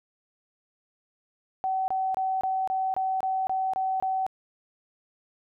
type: tone bursts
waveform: sine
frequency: 760 Hz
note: F#5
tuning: 46 cents sharp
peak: -24 dBFS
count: 10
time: 1.64-4.265 s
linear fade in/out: 0 ms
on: 240 ms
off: 25 ms
effects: none